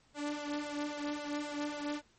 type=tone with flanger; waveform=sawtooth; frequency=293.7 Hz; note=D4; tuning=in tune; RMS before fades=-38 dBFS; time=0.14-2.02 s; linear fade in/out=50 ms; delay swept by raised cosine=1.9 to 3.4 ms; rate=3.7 Hz; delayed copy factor=+0.8; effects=pink hiss -68 dBFS RMS until 2.18 s + MP3 32 kbps